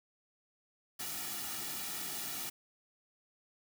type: noise with comb filter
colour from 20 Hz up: white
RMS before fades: -40 dBFS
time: 0.99-2.5 s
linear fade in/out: 10 ms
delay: 1.9 ms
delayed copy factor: -0.7
effects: none